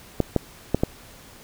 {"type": "clicks", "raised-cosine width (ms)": 2, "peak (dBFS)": -5, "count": 4, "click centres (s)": [0.203, 0.363, 0.746, 0.835], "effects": ["pink hiss -47 dBFS RMS until 1.43 s"]}